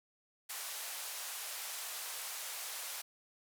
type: band-pass noise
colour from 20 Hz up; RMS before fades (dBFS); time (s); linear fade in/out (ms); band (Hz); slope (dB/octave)
white; -43; 0.49-3.02; 10; 560 to 14000; 24
effects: none